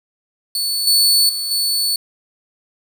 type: tone with level steps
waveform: sawtooth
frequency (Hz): 4451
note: C#8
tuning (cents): +6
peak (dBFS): -15 / -8 / -18 / -13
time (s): 0.55-1.96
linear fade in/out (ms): 2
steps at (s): 0.87 / 1.29 / 1.51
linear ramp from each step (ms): 2
effects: 7-bit